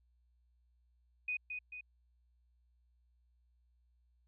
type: tone with echo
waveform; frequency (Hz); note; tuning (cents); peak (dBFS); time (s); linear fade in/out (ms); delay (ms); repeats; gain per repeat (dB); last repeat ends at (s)
sine; 2489; D#7; 0; -34; 1.28-1.37; 5; 220; 2; -5; 1.81
effects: added 60 Hz sine -69 dBFS peak until 4.27 s